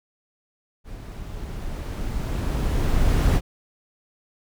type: noise with level ramp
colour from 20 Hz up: brown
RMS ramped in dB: -37 to -17 dBFS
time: 0.84-3.41 s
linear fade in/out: 50 ms
effects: none